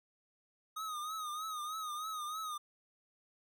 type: tone with vibrato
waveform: square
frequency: 1247 Hz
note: D#6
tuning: 3 cents sharp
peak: -39 dBFS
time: 0.76-2.58 s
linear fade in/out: 10 ms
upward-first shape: triangle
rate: 3.2 Hz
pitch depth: 86 cents each way
effects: none